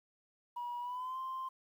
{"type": "tone with pitch glide", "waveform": "sine", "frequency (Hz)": [965, 1046.3], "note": ["B5", "C6"], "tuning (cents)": [-40, 0], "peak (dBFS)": -36, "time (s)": [0.56, 1.49], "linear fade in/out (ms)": 10, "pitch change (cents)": 140, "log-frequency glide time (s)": [0.8, 1.18], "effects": ["tanh soft clip ceiling -35 dBFS", "11-bit"]}